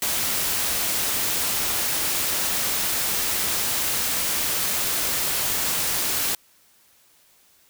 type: noise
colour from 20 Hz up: white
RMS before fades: -24 dBFS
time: 0.02-6.35 s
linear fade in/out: 2 ms
effects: white hiss -58 dBFS RMS until 7.69 s